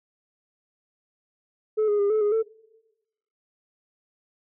sine tone with pitch steps, 431.7 / 414.3 / 403.8 / 433.2 / 414.7 / 445.6 Hz, A4 / G#4 / G#4 / A4 / G#4 / A4, -33 / -4 / -49 / -27 / -3 / +22 cents, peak -17 dBFS, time 1.77-2.43 s, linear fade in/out 20 ms, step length 110 ms, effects noise-tail reverb RT60 1.0 s tail -24 dB re dry + tanh soft clip ceiling -18 dBFS

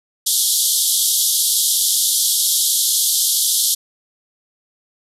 white band-pass noise, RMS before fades -17 dBFS, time 0.26-3.75 s, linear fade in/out 10 ms, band 3200 to 13000 Hz, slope 96 dB/octave, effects none

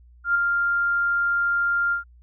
sine tone with ADSR envelope, 1397 Hz, F6, in tune, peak -15 dBFS, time 0.24-2.04 s, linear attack 110 ms, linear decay 8 ms, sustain -4 dB, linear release 120 ms, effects added 60 Hz sine -48 dBFS peak until 2.22 s

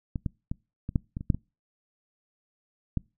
clicks, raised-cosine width 5 ms, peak -18 / -16 / -18 / -20 / -11 / -20 / -24 / -9 / -18 / -14 dBFS, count 10, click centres 0.158 / 0.262 / 0.515 / 0.891 / 0.958 / 1.169 / 1.209 / 1.302 / 1.346 / 2.973 s, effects noise-tail reverb RT60 0.3 s tail -26 dB re dry

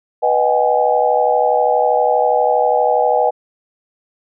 sine chord, G# minor seventh, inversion first, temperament equal with one note detuned, 493.9 / 622.3 / 758.2 / 830.6 Hz, B4 / D#5 / F#5 / G#5, 0 / 0 / +42 / 0 cents, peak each -17 dBFS, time 0.22-3.31 s, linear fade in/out 20 ms, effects none

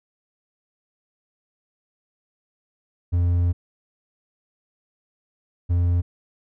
triangle tone pair in turn, 87.31 / 87.31 Hz, F2 / F2, 0 / 0 cents, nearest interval unison, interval 0 cents, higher neither, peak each -15 dBFS, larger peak neither, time 3.12-3.53 / 5.69-6.02 s, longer first, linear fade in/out 20 ms, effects none

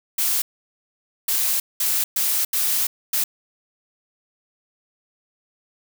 blue noise bursts at uneven times, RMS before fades -21 dBFS, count 6, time 0.18-0.42 / 1.28-1.6 / 1.8-2.04 / 2.16-2.45 / 2.53-2.87 / 3.13-3.24 s, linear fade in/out 5 ms, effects none

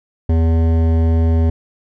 sine tone with hard clipping, 81.9 Hz, E2, 11 cents flat, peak -13 dBFS, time 0.29-1.5 s, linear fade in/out 5 ms, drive 14 dB, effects none

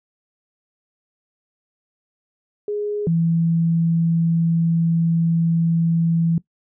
sine tone pair in turn, 415.3 / 166.15 Hz, G#4 / E3, 0 / +14 cents, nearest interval octave + major third, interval 1586 cents, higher first, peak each -21 / -15 dBFS, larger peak second, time 2.68-3.07 / 3.07-6.38 s, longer second, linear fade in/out 2 ms, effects noise-tail reverb RT60 0.1 s tail -19 dB re dry

